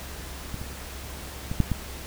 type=clicks; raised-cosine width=5 ms; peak=-21 / -25 / -17 / -7 / -12 dBFS; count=5; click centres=0.543 / 0.615 / 1.515 / 1.603 / 1.717 s; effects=added 67 Hz sine -40 dBFS peak until 2.06 s + pink hiss -40 dBFS RMS until 2.06 s